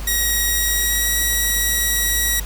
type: tone with pitch glide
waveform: 5% pulse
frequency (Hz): 1897 to 1919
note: A#6 to A#6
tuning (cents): +30 to +50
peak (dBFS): -7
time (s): 0.07-2.4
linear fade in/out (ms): 5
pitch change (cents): +20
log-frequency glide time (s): 0.46-1.16
effects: added 50 Hz sine -25 dBFS peak until 2.45 s + pink hiss -36 dBFS RMS until 2.45 s